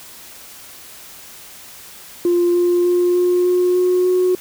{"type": "tone with pitch steps", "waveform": "sine", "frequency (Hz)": [349.2, 351.8, 354.5, 357.2, 359.8, 362.6, 365.3], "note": ["F4", "F4", "F4", "F4", "F#4", "F#4", "F#4"], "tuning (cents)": [0, 13, 26, 39, -48, -35, -22], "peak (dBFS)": -11, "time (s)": [2.25, 4.35], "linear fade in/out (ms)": 2, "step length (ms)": 300, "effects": ["tanh soft clip ceiling -9 dBFS", "white hiss -39 dBFS RMS until 4.4 s"]}